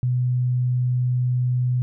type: tone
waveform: sine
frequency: 124.9 Hz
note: B2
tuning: 20 cents sharp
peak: -18 dBFS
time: 0.03-1.82 s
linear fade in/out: 0 ms
effects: none